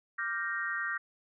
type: chord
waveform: sine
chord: G minor seventh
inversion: second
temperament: equal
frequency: 1174.7 / 1396.9 / 1568 / 1864.7 Hz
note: D6 / F6 / G6 / Bb6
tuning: 0 / 0 / 0 / 0 cents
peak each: -40 / -38 / -36 / -35 dBFS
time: 0.18-0.98 s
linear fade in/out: 10 ms
effects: none